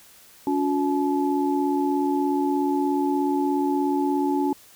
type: tone cluster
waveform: sine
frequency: 284 / 360.8 / 859 Hz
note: C#4 / F#4 / A5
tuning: +42 / -44 / -42 cents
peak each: -22 / -26 / -27 dBFS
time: 0.47-4.53 s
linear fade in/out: 2 ms
effects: white hiss -51 dBFS RMS until 4.75 s